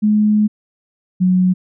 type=tone pair in turn; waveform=sine; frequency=211.5 / 183.52 Hz; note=G#3 / F#3; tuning=+32 / -14 cents; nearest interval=major second; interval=246 cents; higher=first; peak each=-10 dBFS; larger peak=neither; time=0.02-0.48 / 1.2-1.54 s; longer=first; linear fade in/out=20 ms; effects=none

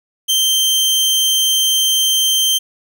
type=tone; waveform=sawtooth; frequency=3136 Hz; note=G7; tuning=in tune; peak=-9 dBFS; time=0.28-2.59 s; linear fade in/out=20 ms; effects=none

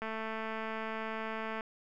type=click train; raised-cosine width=0.5 ms; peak=-24 dBFS; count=352; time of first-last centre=0.02-1.608 s; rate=221 Hz; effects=none

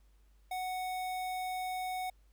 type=tone with notch filter; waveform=square; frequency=740 Hz; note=F#5; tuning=in tune; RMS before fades=-37 dBFS; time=0.51-2.1 s; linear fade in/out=5 ms; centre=5900 Hz; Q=1.9; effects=added 50 Hz sine -61 dBFS peak until 2.32 s + pink hiss -75 dBFS RMS until 2.32 s

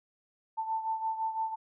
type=beating tone pair; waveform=sine; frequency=887 / 892.9 Hz; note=A5 / A5; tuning=+14 / +25 cents; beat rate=5.9 Hz; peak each=-31 / -37 dBFS; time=0.57-1.56 s; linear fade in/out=20 ms; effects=none

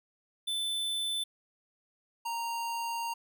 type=tone pair in turn; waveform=square; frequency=3520 / 928.6 Hz; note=A7 / A#5; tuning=0 / -7 cents; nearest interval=octave + major seventh; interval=2307 cents; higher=first; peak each=-31 / -33 dBFS; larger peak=first; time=0.47-1.24 / 2.25-3.14 s; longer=second; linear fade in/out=10 ms; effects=none

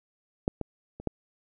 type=clicks; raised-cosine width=2 ms; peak=-11 / -18 / -27 / -14 dBFS; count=4; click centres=0.479 / 0.613 / 1 / 1.073 s; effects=none

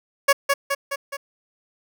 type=tone with echo; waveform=15% pulse; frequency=558 Hz; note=C#5; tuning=11 cents sharp; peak=-6 dBFS; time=0.28-0.33 s; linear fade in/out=10 ms; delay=210 ms; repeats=4; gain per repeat=-4 dB; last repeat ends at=1.17 s; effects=none

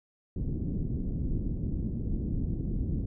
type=low-pass noise; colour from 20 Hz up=pink; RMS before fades=-31 dBFS; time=0.36-3.06 s; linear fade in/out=5 ms; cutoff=300 Hz; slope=24 dB/octave; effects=none

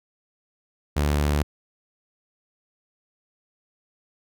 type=tone; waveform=sawtooth; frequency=73.42 Hz; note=D2; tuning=in tune; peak=-16 dBFS; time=0.96-1.43 s; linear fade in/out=10 ms; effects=none

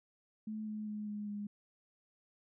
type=tone with pitch steps; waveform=sine; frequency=216 / 213.4 / 210.8 / 208.3 / 205.8 Hz; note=A3 / G#3 / G#3 / G#3 / G#3; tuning=-32 / +47 / +26 / +5 / -16 cents; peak=-38 dBFS; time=0.47-1.47 s; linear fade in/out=5 ms; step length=200 ms; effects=none

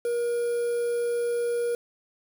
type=tone with quantisation; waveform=triangle; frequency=475.8 Hz; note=A#4; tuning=35 cents sharp; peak=-22 dBFS; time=0.05-1.75 s; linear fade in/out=2 ms; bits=7; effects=none

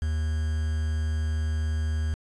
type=tone with quantisation; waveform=triangle; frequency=78.1 Hz; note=D#2; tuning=7 cents sharp; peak=-22 dBFS; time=0.02-2.14 s; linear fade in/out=0 ms; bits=7; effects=resampled to 22050 Hz

